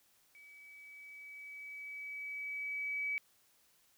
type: tone with level ramp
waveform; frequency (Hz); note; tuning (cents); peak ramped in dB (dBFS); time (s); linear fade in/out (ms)
sine; 2284; D7; -49; -55 to -33; 0.35-3.18; 0
effects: white hiss -70 dBFS RMS until 3.97 s